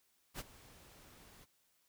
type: noise with ADSR envelope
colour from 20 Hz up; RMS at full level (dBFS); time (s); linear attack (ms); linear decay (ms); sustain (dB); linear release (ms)
pink; -42; 0.34-1.46; 53; 34; -18; 28
effects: white hiss -75 dBFS RMS until 1.88 s